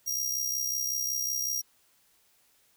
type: tone with amplitude modulation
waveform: sawtooth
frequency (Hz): 5700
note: F8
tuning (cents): +34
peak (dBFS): -23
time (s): 0.06-1.62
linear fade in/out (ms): 20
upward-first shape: sine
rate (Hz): 65.4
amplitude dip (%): 65
effects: white hiss -66 dBFS RMS until 2.76 s